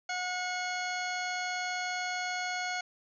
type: harmonic tone with a mistuned harmonic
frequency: 727 Hz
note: F#5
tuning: 31 cents flat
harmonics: 1 / 2 / 3 / 4 / 5 / 6 / 7 / 8 / 9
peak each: -36 / -37 / -38 / -47 / -48 / -42 / -52 / -54 / -44 dBFS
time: 0.09-2.81 s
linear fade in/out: 5 ms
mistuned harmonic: 5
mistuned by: -120 cents
effects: none